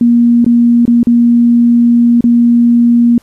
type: tone with dropouts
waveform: sine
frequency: 237.1 Hz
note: A#3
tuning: 30 cents sharp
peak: -4 dBFS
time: 0.01-3.18 s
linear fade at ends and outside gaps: 2 ms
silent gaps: 0.445-0.463 / 0.854-0.878 / 1.031-1.07 / 2.208-2.24 s
effects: pink hiss -49 dBFS RMS until 3.22 s + resampled to 32000 Hz